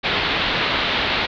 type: low-pass noise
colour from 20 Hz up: white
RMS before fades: -21 dBFS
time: 0.03-1.27 s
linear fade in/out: 20 ms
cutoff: 4000 Hz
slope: 48 dB/octave
effects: none